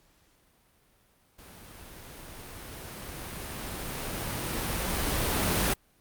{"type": "noise with level ramp", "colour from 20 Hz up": "pink", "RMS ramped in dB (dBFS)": [-50, -25], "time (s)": [1.38, 5.74], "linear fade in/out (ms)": 10, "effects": ["pink hiss -65 dBFS RMS until 6 s", "Opus 48 kbps"]}